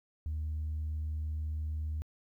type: tone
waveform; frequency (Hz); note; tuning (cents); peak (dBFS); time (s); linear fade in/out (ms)
sine; 77.2; D#2; -13; -31; 0.26-2.02; 0
effects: tanh soft clip ceiling -30 dBFS + 12-bit